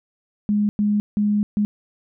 sine tone bursts at uneven times, 207.7 Hz, G#3, in tune, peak -16 dBFS, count 4, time 0.49-0.69 / 0.79-1 / 1.17-1.43 / 1.57-1.65 s, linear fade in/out 0 ms, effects none

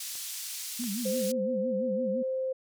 pink band-pass noise, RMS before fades -38 dBFS, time 0-1.32 s, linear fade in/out 5 ms, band 4700 to 16000 Hz, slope 12 dB/octave
clicks, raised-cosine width 0.5 ms, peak -36 / -34 dBFS, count 2, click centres 0.154 / 0.839 s
sine tone with vibrato, 220 Hz, A3, in tune, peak -31 dBFS, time 0.79-2.23 s, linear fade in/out 10 ms, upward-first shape sine, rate 5.9 Hz, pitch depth 220 cents each way
sine tone with pitch glide, 519 to 522.6 Hz, C5 to C5, -14 to -2 cents, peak -28 dBFS, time 1.05-2.53 s, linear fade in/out 10 ms, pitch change +12 cents, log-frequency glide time 1.99-2.1 s
effects none

